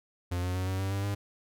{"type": "tone with pitch steps", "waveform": "45% pulse", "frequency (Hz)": [88.7, 90.62, 92.57, 94.57, 96.62, 98.7, 100.84], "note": ["F2", "F#2", "F#2", "F#2", "G2", "G2", "G2"], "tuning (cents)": [27, -36, 1, 38, -25, 12, 49], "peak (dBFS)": -29, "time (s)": [0.31, 1.15], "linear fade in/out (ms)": 10, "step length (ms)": 120, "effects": []}